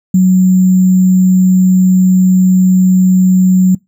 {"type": "tone with sample-and-hold", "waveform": "sine", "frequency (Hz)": 185, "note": "F#3", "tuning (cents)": 0, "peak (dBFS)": -4, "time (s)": [0.14, 3.75], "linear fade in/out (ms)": 5, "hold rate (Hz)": 7350, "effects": ["noise-tail reverb RT60 0.2 s tail -25 dB re dry"]}